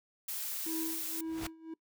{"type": "noise", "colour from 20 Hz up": "blue", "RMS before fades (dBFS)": -38, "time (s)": [0.28, 1.21], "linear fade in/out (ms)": 5}
{"type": "tone with tremolo", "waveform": "triangle", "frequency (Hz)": 323.6, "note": "E4", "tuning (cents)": -32, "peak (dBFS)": -32, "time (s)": [0.66, 1.74], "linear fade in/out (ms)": 5, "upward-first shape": "sine", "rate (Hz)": 1.9, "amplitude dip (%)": 90}
{"type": "noise with exponential growth", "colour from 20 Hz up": "pink", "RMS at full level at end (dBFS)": -36, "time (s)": [1.19, 1.47], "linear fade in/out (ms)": 5, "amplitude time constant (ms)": 59}
{"effects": ["noise-tail reverb RT60 0.1 s tail -22 dB re dry"]}